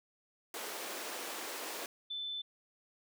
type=high-pass noise; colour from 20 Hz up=pink; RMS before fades=-42 dBFS; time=0.54-1.86 s; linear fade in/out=2 ms; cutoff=330 Hz; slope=24 dB/octave
type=tone; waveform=sine; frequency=3520 Hz; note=A7; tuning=in tune; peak=-37 dBFS; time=2.1-2.42 s; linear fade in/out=10 ms
effects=none